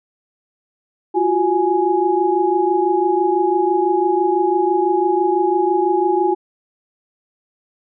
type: tone cluster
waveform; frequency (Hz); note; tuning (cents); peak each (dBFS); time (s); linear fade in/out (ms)
sine; 346.4 / 372.4 / 834; F4 / F#4 / G#5; -14 / +11 / +7; -18; 1.14-6.35; 20
effects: none